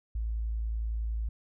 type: tone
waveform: sine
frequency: 55.4 Hz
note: A1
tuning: 13 cents sharp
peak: -29 dBFS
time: 0.15-1.29 s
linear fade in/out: 5 ms
effects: none